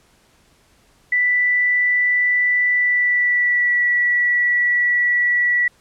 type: tone with pitch glide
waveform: sine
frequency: 1977 to 1946.4 Hz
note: B6 to B6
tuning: +1 to -26 cents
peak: -14 dBFS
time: 1.12-5.68 s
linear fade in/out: 5 ms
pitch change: -27 cents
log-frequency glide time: 2.72-3.85 s
effects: pink hiss -56 dBFS RMS until 5.8 s + low-pass 11000 Hz 12 dB/octave